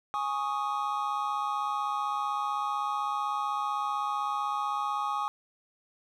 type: chord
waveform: triangle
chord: Ab suspended fourth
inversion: none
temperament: equal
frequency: 830.6 / 1108.7 / 1244.5 Hz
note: Ab5 / Db6 / Eb6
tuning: 0 / 0 / 0 cents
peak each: -31 dBFS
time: 0.14-5.28 s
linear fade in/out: 0 ms
effects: none